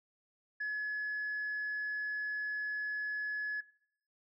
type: tone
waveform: sine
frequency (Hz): 1700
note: G#6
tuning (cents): +40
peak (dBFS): -32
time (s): 0.6-3.61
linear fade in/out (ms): 10
effects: noise-tail reverb RT60 0.6 s tail -19 dB re dry + tanh soft clip ceiling -31 dBFS